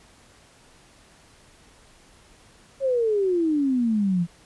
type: exponential sweep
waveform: sine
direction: down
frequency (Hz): 554 to 166.1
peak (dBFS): -19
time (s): 2.8-4.27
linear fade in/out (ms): 50
effects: pink hiss -54 dBFS RMS until 4.45 s + resampled to 24000 Hz